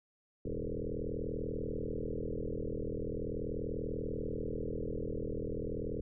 sine tone with frequency modulation, 215 Hz, A3, 40 cents flat, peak -34 dBFS, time 0.45-6.01 s, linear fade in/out 5 ms, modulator 40.4 Hz, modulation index 6.9, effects none

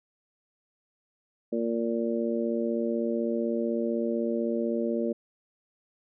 harmonic tone, 115.9 Hz, A#2, 10 cents flat, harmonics 2 / 3 / 4 / 5, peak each -29 / -31 / -32 / -33 dBFS, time 1.52-5.13 s, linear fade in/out 10 ms, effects none

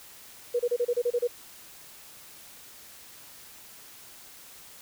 sine tone bursts, 483.3 Hz, B4, 38 cents flat, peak -22 dBFS, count 9, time 0.54-1.275 s, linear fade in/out 10 ms, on 55 ms, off 30 ms, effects white hiss -49 dBFS RMS until 4.81 s

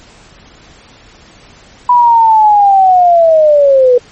sine linear sweep, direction down, 987.8 to 484 Hz, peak -3 dBFS, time 1.89-3.98 s, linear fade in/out 5 ms, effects pink hiss -40 dBFS RMS until 4.11 s + MP3 32 kbps

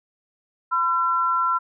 sine tone pair together, 1015 / 1354.9 Hz, B5 / E6, +47 / +47 cents, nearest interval perfect fourth, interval 500 cents, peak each -23 / -20 dBFS, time 0.71-1.59 s, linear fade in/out 20 ms, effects none

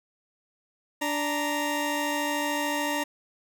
20% pulse tone pair together, 292.9 / 932.3 Hz, D4 / A#5, -5 / 0 cents, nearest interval octave + minor sixth, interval 2005 cents, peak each -24 dBFS, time 1.01-3.04 s, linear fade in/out 10 ms, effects none

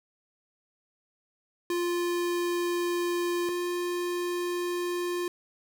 square tone pair in turn, 349.2 / 352.4 Hz, F4 / F4, 0 / +16 cents, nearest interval unison, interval 16 cents, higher second, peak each -27 / -29 dBFS, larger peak first, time 1.7-3.49 / 3.49-5.28 s, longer neither, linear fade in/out 2 ms, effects none

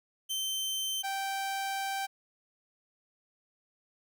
sawtooth tone pair in turn, 3100 / 781.1 Hz, G7 / G5, -20 / -6 cents, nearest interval 2 octaves, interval 2386 cents, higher first, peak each -28 dBFS, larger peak neither, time 0.29-1.03 / 1.03-2.07 s, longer second, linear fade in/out 20 ms, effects none

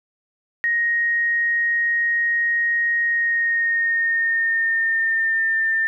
sine tone with pitch glide, 1873 to 1795.7 Hz, A#6 to A6, +8 to +35 cents, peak -17 dBFS, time 0.64-5.87 s, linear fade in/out 0 ms, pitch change -73 cents, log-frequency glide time 3.01-5.59 s, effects none

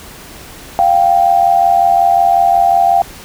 sine tone pair together, 698.5 / 784 Hz, F5 / G5, 0 / 0 cents, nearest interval major second, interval 200 cents, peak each -10 dBFS, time 0.79-3.02 s, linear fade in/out 0 ms, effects pink hiss -34 dBFS RMS until 3.24 s

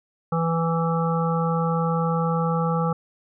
harmonic tone, 165.4 Hz, E3, 6 cents sharp, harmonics 1 / 3 / 5 / 7 / 8, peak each -22 / -27 / -29 / -30 / -31 dBFS, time 0.32-2.93 s, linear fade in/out 5 ms, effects none

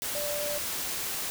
sine tone in noise, 587.3 Hz, D5, in tune, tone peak -32 dBFS, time 0.15-0.58 s, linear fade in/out 0 ms, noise white, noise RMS -33 dBFS, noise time 0.02-1.3 s, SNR -2 dB, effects none

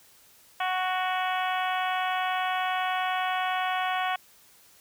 harmonic tone with a mistuned harmonic, 370 Hz, F#4, in tune, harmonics 2 / 3 / 4 / 5 / 6 / 7 / 8 / 9, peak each -28 / -32 / -34 / -36 / -38 / -39 / -40 / -41 dBFS, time 0.6-4.16 s, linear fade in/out 5 ms, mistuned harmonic 6, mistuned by +16 cents, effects white hiss -57 dBFS RMS until 4.8 s

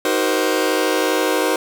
sawtooth chord, C half-diminished seventh, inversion first, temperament just, 314 / 376.7 / 470.9 / 523.3 Hz, Eb4 / Gb4 / Bb4 / C5, +16 / +31 / +18 / 0 cents, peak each -18 dBFS, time 0.05-1.56 s, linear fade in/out 2 ms, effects none

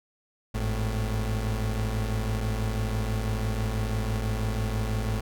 35% pulse tone pair together, 51.96 / 110 Hz, G#1 / A2, +2 / 0 cents, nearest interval octave + minor second, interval 1298 cents, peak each -27 dBFS, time 0.54-5.21 s, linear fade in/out 10 ms, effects none

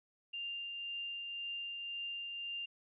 sine tone with tremolo, 2794 Hz, F7, in tune, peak -38 dBFS, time 0.33-2.66 s, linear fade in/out 10 ms, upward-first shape triangle, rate 1.9 Hz, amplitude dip 30%, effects none

